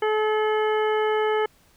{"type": "harmonic tone", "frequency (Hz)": 430, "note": "A4", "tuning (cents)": -40, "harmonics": [1, 2, 3, 4, 5, 7], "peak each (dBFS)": [-21, -27, -31, -33, -35, -38], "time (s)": [0.02, 1.46], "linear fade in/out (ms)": 5, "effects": ["pink hiss -59 dBFS RMS until 1.76 s"]}